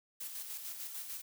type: noise with tremolo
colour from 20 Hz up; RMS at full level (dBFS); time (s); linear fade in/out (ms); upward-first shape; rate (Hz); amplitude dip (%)
blue; -42; 0.2-1.22; 10; square; 6.7; 40
effects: none